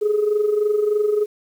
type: tone with amplitude modulation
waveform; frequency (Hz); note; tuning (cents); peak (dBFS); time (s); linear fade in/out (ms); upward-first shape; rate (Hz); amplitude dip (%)
sine; 420; G#4; +19; -12; 0.01-1.26; 20; sine; 23.3; 65
effects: tanh soft clip ceiling -11 dBFS + 8-bit